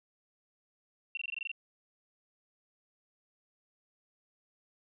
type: tone bursts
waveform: sine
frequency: 2727 Hz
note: F7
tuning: 42 cents flat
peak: -34 dBFS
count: 9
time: 1.15-1.516 s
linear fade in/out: 2 ms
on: 22 ms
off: 21 ms
effects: none